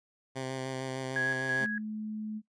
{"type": "tone with vibrato", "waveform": "10% pulse", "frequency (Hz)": 131.3, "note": "C3", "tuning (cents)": 6, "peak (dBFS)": -26, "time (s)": [0.35, 1.66], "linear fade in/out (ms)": 20, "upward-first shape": "square", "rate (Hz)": 6.6, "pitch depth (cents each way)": 14}
{"type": "tone with tremolo", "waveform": "sine", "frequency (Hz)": 1661.2, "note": "G#6", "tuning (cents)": 0, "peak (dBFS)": -27, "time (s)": [1.16, 1.78], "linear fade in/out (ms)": 2, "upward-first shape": "square", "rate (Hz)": 3, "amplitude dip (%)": 45}
{"type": "tone", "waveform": "sine", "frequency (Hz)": 214.8, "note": "A3", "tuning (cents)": -41, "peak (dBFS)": -34, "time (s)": [1.59, 2.42], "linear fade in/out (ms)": 50}
{"effects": ["noise-tail reverb RT60 0.1 s tail -19 dB re dry", "resampled to 22050 Hz"]}